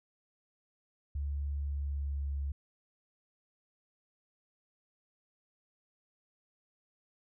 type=tone with pitch glide; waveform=sine; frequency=71.3 to 70.03 Hz; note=C#2 to C#2; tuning=+49 to +18 cents; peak=-32 dBFS; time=1.15-2.52 s; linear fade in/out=5 ms; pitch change=-31 cents; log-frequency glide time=1.56-2.38 s; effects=none